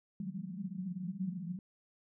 pink band-pass noise, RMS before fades -40 dBFS, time 0.2-1.59 s, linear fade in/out 2 ms, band 170 to 200 Hz, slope 96 dB/octave, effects none

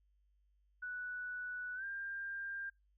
sine tone with pitch glide, 1480 to 1595.4 Hz, F#6 to G6, 0 to +30 cents, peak -40 dBFS, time 0.82-2.7 s, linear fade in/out 10 ms, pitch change +130 cents, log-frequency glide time 1.75-1.84 s, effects noise-tail reverb RT60 0.2 s tail -23 dB re dry + added 50 Hz sine -70 dBFS peak until 2.97 s

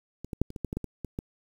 clicks, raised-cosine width 3 ms, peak -25 / -21 / -10 / -28 / -24 / -17 / -19 / -17 / -21 / -21 / -19 dBFS, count 11, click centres 0.246 / 0.332 / 0.416 / 0.504 / 0.562 / 0.647 / 0.729 / 0.77 / 0.843 / 1.047 / 1.189 s, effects 8-bit

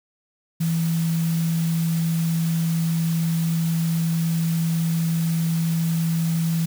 sine tone in noise, 164.81 Hz, E3, in tune, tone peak -19 dBFS, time 0.6-6.66 s, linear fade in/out 10 ms, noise white, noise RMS -36 dBFS, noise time 0.6-6.66 s, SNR +14 dB, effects none

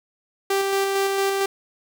sawtooth tone with tremolo, 392 Hz, G4, in tune, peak -15 dBFS, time 0.5-1.46 s, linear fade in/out 5 ms, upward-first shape square, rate 4.4 Hz, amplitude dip 25%, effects 8-bit

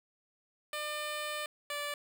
10% pulse tone pair in turn, 600 / 582.6 Hz, D5 / D5, +37 / -14 cents, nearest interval minor second, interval 51 cents, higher first, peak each -27 dBFS, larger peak neither, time 0.73-1.46 / 1.7-1.94 s, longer first, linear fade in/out 2 ms, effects none

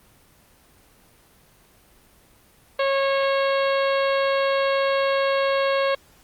harmonic tone, 547 Hz, C#5, 23 cents flat, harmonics 1 / 2 / 3 / 4 / 5 / 6 / 7 / 8, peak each -20 / -26 / -30 / -32 / -34 / -36 / -37 / -38 dBFS, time 2.79-5.95 s, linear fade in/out 5 ms, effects pink hiss -55 dBFS RMS until 6.23 s + Opus 24 kbps

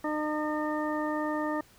harmonic tone, 303.7 Hz, D#4, 42 cents flat, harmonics 1 / 2 / 3 / 4 / 6, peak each -31 / -34 / -36 / -37 / -39 dBFS, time 0.04-1.61 s, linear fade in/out 5 ms, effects pink hiss -58 dBFS RMS until 1.78 s

